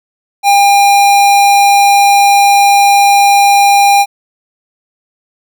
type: tone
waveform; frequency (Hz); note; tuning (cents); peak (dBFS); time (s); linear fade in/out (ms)
square; 803; G5; +41; -5; 0.43-4.06; 50
effects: none